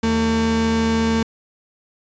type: tone pair together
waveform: 35% pulse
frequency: 80 / 225.9 Hz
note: D#2 / A3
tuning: +49 / +46 cents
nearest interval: octave + tritone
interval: 1797 cents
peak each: -24 / -15 dBFS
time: 0.03-1.23 s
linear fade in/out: 5 ms
effects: resampled to 16000 Hz